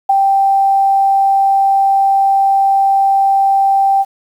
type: tone with ADSR envelope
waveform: sine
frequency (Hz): 784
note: G5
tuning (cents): 0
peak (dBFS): -5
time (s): 0.09-4.05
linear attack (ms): 9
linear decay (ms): 13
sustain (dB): -3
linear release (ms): 41
effects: 7-bit